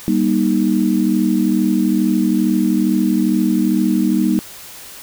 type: chord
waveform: sine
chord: Eb major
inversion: first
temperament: equal with one note detuned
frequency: 196 / 238.3 / 311.1 Hz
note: G3 / Bb3 / Eb4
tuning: 0 / +38 / 0 cents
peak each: -17 dBFS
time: 0.08-4.39 s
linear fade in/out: 0 ms
effects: white hiss -36 dBFS RMS until 5.02 s